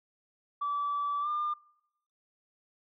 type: tone with pitch glide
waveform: sine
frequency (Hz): 1155 to 1201.3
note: D6 to D6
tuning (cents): -29 to +39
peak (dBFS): -28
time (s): 0.61-1.54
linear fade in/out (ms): 10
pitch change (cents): +68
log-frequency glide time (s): 1.21-1.28
effects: noise-tail reverb RT60 0.8 s tail -23 dB re dry + tanh soft clip ceiling -25 dBFS